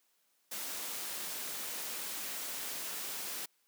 white noise, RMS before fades -40 dBFS, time 0.51-3.46 s, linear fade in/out 10 ms, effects white hiss -74 dBFS RMS until 3.67 s + high-pass 200 Hz 12 dB/octave

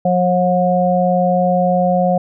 harmonic tone, 180.2 Hz, F#3, 45 cents flat, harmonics 1 / 3 / 4, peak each -16 / -16 / -16 dBFS, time 0.05-2.18 s, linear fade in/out 5 ms, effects none

